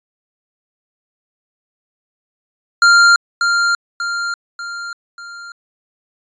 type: tone with echo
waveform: square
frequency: 1394 Hz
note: F6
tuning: 4 cents flat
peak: -7 dBFS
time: 2.82-3.16 s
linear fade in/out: 2 ms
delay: 590 ms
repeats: 4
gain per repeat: -6 dB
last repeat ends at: 5.52 s
effects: resampled to 16000 Hz